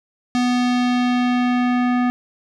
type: tone with low-pass filter sweep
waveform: square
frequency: 246.9 Hz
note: B3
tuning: in tune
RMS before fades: -18 dBFS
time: 0.35-2.1 s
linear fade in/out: 0 ms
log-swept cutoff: 5700 to 1800 Hz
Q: 1.1
effects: none